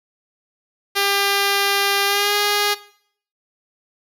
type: tone with pitch glide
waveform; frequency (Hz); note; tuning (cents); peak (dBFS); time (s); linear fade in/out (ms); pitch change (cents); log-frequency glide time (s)
5% pulse; 399.3 to 411.5; G4 to G#4; +32 to -16; -5; 0.95-2.75; 20; +52; 2.05-2.34
effects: noise-tail reverb RT60 0.6 s tail -18 dB re dry